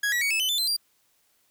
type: tone with pitch steps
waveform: 40% pulse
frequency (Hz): 1661.2 / 1930.4 / 2243 / 2607 / 3029 / 3520 / 4090 / 4753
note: G#6 / B6 / C#7 / E7 / F#7 / A7 / C8 / D8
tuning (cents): 0 / -40 / +20 / -20 / +40 / 0 / -40 / +20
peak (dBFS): -22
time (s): 0.03-0.766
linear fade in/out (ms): 5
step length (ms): 92
effects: white hiss -67 dBFS RMS until 1.5 s